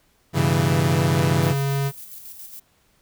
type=chord; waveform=sawtooth; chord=E minor; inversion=first; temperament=equal; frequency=98 / 123.47 / 164.81 Hz; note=G2 / B2 / E3; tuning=0 / 0 / 0 cents; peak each=-20 / -24 / -18 dBFS; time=0.33-1.55 s; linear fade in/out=50 ms
type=tone; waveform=square; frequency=138.59 Hz; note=C#3; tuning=in tune; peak=-21 dBFS; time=0.33-1.92 s; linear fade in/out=50 ms
type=noise with tremolo; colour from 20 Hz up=violet; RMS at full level=-38 dBFS; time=1.42-2.6 s; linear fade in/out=10 ms; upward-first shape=square; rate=7.2 Hz; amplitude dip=40%
effects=pink hiss -62 dBFS RMS until 3.01 s